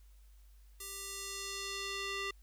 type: tone with band-pass filter sweep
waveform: square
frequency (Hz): 394.5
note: G4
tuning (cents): +11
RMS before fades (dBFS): -41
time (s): 0.8-2.31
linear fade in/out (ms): 5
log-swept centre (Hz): 11000 to 2600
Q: 1
effects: added 50 Hz sine -56 dBFS peak until 2.42 s + white hiss -72 dBFS RMS until 2.42 s